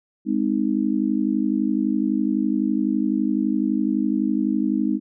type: chord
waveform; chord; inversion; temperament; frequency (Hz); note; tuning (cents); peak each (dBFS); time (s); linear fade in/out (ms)
sine; Ab major; none; just; 207.7 / 259.6 / 311.5; Ab3 / C4 / Eb4; 0 / -13 / +2; -23; 0.25-5; 50
effects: none